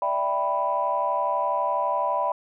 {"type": "chord", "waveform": "sine", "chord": "E minor seventh", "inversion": "third", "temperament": "equal", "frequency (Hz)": [587.3, 659.3, 784, 987.8], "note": ["D5", "E5", "G5", "B5"], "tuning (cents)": [0, 0, 0, 0], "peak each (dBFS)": [-28, -29, -29, -24], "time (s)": [0.02, 2.32], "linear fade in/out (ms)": 2, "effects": ["tanh soft clip ceiling -12 dBFS"]}